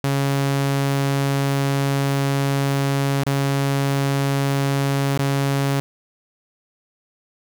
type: tone with dropouts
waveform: sawtooth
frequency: 138.59 Hz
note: C#3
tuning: in tune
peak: -14 dBFS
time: 0.04-5.8 s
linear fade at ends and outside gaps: 0 ms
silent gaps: 3.235-3.265 / 5.175-5.191 s
effects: none